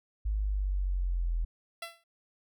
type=exponential sweep; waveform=sine; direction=down; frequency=52.8 to 41.2 Hz; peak=-27 dBFS; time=0.25-1.45 s; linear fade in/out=10 ms
type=tone with exponential decay; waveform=10% pulse; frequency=673 Hz; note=E5; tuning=36 cents sharp; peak=-26 dBFS; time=1.82-2.04 s; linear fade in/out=5 ms; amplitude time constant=46 ms
effects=none